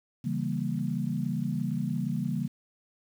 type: chord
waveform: sine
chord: C# diminished seventh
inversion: none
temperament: equal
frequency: 138.59 / 164.81 / 196 / 233.1 Hz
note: C#3 / E3 / G3 / Bb3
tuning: 0 / 0 / 0 / 0 cents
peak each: -33 dBFS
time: 0.24-2.48 s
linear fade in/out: 10 ms
effects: 9-bit